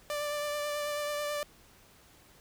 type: tone with vibrato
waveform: sawtooth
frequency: 589 Hz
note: D5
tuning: 5 cents sharp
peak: -28 dBFS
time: 0.1-1.43 s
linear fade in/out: 0 ms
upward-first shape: triangle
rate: 9.2 Hz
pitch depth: 19 cents each way
effects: pink hiss -59 dBFS RMS until 2.4 s